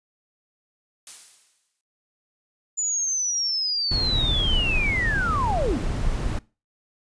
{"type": "noise with exponential decay", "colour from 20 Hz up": "blue", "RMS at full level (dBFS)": -35, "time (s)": [1.07, 1.81], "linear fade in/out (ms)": 1, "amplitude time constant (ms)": 160}
{"type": "linear sweep", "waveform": "sine", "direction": "down", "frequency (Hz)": [7040, 194.3], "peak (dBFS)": -22, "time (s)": [2.77, 5.79], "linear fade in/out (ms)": 20}
{"type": "noise", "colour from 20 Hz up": "brown", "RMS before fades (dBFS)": -25, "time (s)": [3.91, 6.39], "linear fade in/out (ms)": 5}
{"effects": ["noise-tail reverb RT60 0.3 s tail -21 dB re dry", "resampled to 22050 Hz"]}